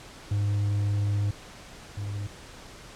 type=tone pair in turn; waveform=triangle; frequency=102.2 / 101.69 Hz; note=G#2 / G#2; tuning=-27 / -36 cents; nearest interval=unison; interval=9 cents; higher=first; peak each=-21 / -28 dBFS; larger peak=first; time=0.31-1.31 / 1.97-2.27 s; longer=first; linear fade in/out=5 ms; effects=pink hiss -46 dBFS RMS until 2.95 s + low-pass 8000 Hz 12 dB/octave